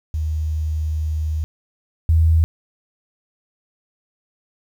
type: tone pair in turn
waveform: sine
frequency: 77.78 / 80.91 Hz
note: D#2 / E2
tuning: 0 / -32 cents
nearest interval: minor second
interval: 68 cents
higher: second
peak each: -19 / -11 dBFS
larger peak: second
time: 0.14-1.44 / 2.09-2.44 s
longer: first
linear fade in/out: 0 ms
effects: 8-bit